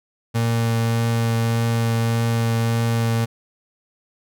35% pulse tone with vibrato, 115.3 Hz, A#2, 19 cents flat, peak -16 dBFS, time 0.34-3.26 s, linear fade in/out 20 ms, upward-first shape triangle, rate 1.7 Hz, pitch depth 11 cents each way, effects none

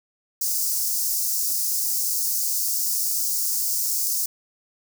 white high-pass noise, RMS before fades -24 dBFS, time 0.41-4.26 s, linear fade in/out 5 ms, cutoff 4900 Hz, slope 48 dB/octave, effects none

